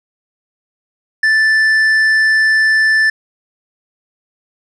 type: tone with tanh clipping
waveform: triangle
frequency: 1760 Hz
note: A6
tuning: in tune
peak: -10 dBFS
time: 1.23-3.1 s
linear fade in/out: 5 ms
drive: 10 dB
effects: none